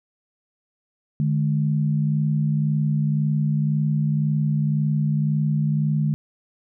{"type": "tone pair together", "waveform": "sine", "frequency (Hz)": [150.1, 212], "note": ["D3", "G#3"], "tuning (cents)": [38, 36], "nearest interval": "tritone", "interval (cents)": 598, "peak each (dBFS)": [-19, -25], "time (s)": [1.2, 6.14], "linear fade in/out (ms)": 0, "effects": []}